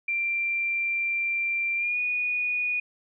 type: tone with pitch glide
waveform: sine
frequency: 2364 to 2462 Hz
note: D7 to D#7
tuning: +11 to -19 cents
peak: -24 dBFS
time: 0.08-2.8 s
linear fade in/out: 5 ms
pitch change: +70 cents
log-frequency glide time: 1.76-1.98 s
effects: none